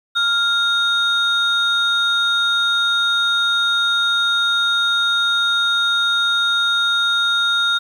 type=tone pair together; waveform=sine; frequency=1396.9 / 3714 Hz; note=F6 / A#7; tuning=0 / -7 cents; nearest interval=octave + perfect fourth; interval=1693 cents; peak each=-16 dBFS; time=0.15-7.79 s; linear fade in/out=20 ms; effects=tanh soft clip ceiling -10 dBFS + 8-bit